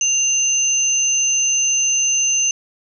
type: tone pair together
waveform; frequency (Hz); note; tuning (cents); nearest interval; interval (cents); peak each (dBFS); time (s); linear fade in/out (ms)
sine; 2794 / 6166; F7 / G8; 0 / -29; octave + major second; 1371; -22 / -15; 0.01-2.51; 2
effects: none